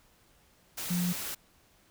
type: tone in noise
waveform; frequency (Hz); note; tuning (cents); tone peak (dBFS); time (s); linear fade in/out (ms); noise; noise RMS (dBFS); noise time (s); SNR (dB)
sine; 176.9; F3; +23; -27; 0.9-1.13; 10; white; -37; 0.77-1.35; +7
effects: pink hiss -64 dBFS RMS until 1.9 s